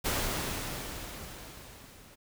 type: noise with level ramp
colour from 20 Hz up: pink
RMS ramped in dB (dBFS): -29 to -55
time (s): 0.04-2.16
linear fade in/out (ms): 20
effects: none